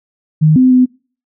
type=tone with pitch steps; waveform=sine; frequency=155.1 / 256.2 / 253 Hz; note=D#3 / C4 / B3; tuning=-5 / -36 / +42 cents; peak=-5 dBFS; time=0.41-0.86 s; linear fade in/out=20 ms; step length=150 ms; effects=noise-tail reverb RT60 0.4 s tail -24 dB re dry